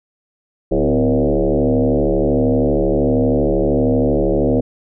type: tone with frequency modulation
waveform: sine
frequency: 108.5 Hz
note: A2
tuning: 24 cents flat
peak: -12 dBFS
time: 0.71-4.61 s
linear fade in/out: 10 ms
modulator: 72.8 Hz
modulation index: 6.8
effects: none